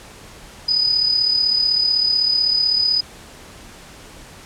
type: tone with amplitude modulation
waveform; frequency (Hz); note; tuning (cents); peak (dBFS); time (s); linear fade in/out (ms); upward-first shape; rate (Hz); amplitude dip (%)
sine; 4978; D#8; 0; -12; 0.68-3.01; 10; sine; 35.9; 55
effects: pink hiss -41 dBFS RMS until 4.45 s + low-pass 10000 Hz 12 dB/octave